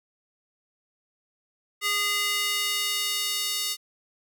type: tone with high-pass filter sweep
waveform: square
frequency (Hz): 410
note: G#4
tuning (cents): -22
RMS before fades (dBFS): -27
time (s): 1.81-3.77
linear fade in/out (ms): 50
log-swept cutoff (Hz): 1900 to 4000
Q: 1.2
effects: none